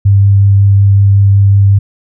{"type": "tone with vibrato", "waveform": "sine", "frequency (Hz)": 99.4, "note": "G2", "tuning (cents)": 25, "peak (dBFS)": -3, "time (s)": [0.05, 1.79], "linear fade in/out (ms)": 10, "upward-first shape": "triangle", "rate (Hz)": 5.4, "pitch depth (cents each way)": 11, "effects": []}